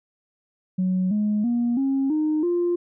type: tone with pitch steps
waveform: sine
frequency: 185 / 210.1 / 238.5 / 270.9 / 307.6 / 349.2 Hz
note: F#3 / G#3 / A#3 / C#4 / D#4 / F4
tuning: 0 / +20 / +40 / -40 / -20 / 0 cents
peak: -18 dBFS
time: 0.78-2.76 s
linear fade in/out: 10 ms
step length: 330 ms
effects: tanh soft clip ceiling -16 dBFS